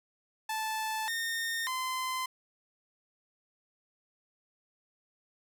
sawtooth tone with pitch steps, 875 / 1832 / 1031 Hz, A5 / A#6 / C6, -10 / -31 / -26 cents, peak -28 dBFS, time 0.49-2.26 s, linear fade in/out 5 ms, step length 590 ms, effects none

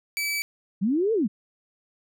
sawtooth tone, 2301 Hz, D7, 36 cents flat, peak -22 dBFS, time 0.17-0.42 s, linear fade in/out 0 ms
sine linear two-way sweep, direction up then down, 174.61 to 465.7 to 174.61 Hz, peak -20 dBFS, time 0.81-1.28 s, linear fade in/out 20 ms, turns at 1.13 s
effects none

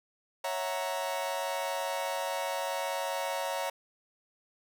40% pulse chord, F# dominant seventh, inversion second, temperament equal, 554.4 / 659.3 / 740 / 932.3 Hz, C#5 / E5 / F#5 / A#5, 0 / 0 / 0 / 0 cents, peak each -35 / -37 / -39 / -35 dBFS, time 0.44-3.7 s, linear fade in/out 5 ms, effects none

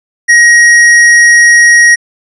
triangle tone with hard clipping, 1888 Hz, A#6, 22 cents sharp, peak -3 dBFS, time 0.28-1.96 s, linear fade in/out 20 ms, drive 14 dB, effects resampled to 24000 Hz

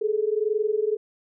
sine tone pair together, 416.6 / 438.3 Hz, G#4 / A4, +5 / -7 cents, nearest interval minor second, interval 88 cents, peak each -24 dBFS, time 0.01-0.97 s, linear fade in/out 10 ms, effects none

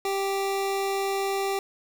25% pulse tone, 392 Hz, G4, in tune, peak -21 dBFS, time 0.05-1.59 s, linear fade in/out 2 ms, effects 8-bit

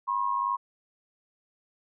sine tone pair together, 973.4 / 1076 Hz, B5 / C6, -25 / +48 cents, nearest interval major second, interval 173 cents, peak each -29 / -27 dBFS, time 0.07-0.57 s, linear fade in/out 20 ms, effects none

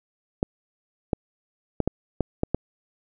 clicks, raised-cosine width 2 ms, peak -8 dBFS, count 7, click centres 0.429 / 1.132 / 1.803 / 1.876 / 2.207 / 2.434 / 2.546 s, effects none

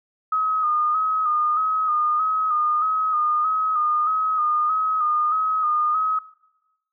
sine tone with vibrato, 1247 Hz, D#6, 3 cents sharp, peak -18 dBFS, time 0.32-6.19 s, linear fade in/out 5 ms, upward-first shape square, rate 1.6 Hz, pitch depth 37 cents each way, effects noise-tail reverb RT60 1.0 s tail -20 dB re dry

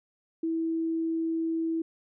sine tone, 326.7 Hz, E4, 15 cents flat, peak -26 dBFS, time 0.43-1.82 s, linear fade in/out 5 ms, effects none

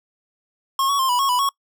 square tone with pitch steps, 1081 / 1121 / 1056 / 982 / 1096 / 989 / 1106 Hz, C#6 / C#6 / C6 / B5 / C#6 / B5 / C#6, -44 / +19 / +16 / -10 / -20 / +2 / -4 cents, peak -18 dBFS, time 0.79-1.49 s, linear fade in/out 2 ms, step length 100 ms, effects noise-tail reverb RT60 0.1 s tail -25 dB re dry

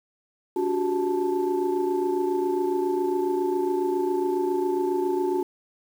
sine tone cluster, 288.1 / 362.9 / 390.2 / 877 Hz, D4 / F#4 / G4 / A5, -33 / -34 / -8 / -6 cents, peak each -30 / -23 / -30 / -31 dBFS, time 0.56-5.43 s, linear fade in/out 5 ms, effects tanh soft clip ceiling -13 dBFS + 8-bit

